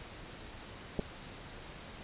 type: clicks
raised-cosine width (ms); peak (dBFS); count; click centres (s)
2; -20; 2; 0.991 / 0.996
effects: pink hiss -48 dBFS RMS until 2.03 s + resampled to 8000 Hz